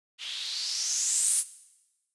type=noise with low-pass filter sweep; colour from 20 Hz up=violet; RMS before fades=-29 dBFS; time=0.18-1.44 s; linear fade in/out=50 ms; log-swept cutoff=3000 to 10000 Hz; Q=4.4; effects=noise-tail reverb RT60 1.0 s tail -17 dB re dry + resampled to 24000 Hz